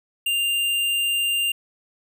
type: tone with tanh clipping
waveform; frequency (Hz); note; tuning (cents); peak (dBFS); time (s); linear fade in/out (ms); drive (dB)
sine; 2794; F7; 0; -21; 0.26-1.52; 5; 18
effects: none